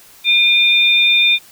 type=tone pair together; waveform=sine; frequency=2418 / 3606 Hz; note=D7 / A7; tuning=+50 / +42 cents; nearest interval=perfect fifth; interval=692 cents; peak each=-12 dBFS; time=0.24-1.39 s; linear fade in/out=50 ms; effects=white hiss -44 dBFS RMS until 1.51 s